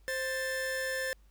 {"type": "tone pair together", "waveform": "45% pulse", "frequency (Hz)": [525, 1765.9], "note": ["C5", "A6"], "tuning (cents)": [6, 6], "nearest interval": "octave + major sixth", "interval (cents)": 2100, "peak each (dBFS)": [-35, -34], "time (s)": [0.08, 1.13], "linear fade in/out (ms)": 0, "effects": ["added 50 Hz sine -57 dBFS peak until 1.3 s", "pink hiss -71 dBFS RMS until 1.3 s"]}